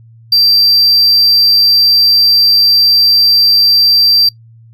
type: tone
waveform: triangle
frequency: 4699 Hz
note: D8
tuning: in tune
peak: -4 dBFS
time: 0.32-4.29 s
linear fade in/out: 5 ms
effects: noise-tail reverb RT60 0.1 s tail -22 dB re dry + added 114 Hz sine -37 dBFS peak until 4.73 s